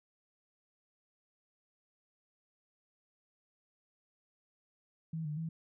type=tone with pitch steps; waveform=sine; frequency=161.4 / 150.4 / 162.5 Hz; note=E3 / D3 / E3; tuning=-36 / +42 / -24 cents; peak=-35 dBFS; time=5.13-5.49 s; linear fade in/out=5 ms; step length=120 ms; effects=none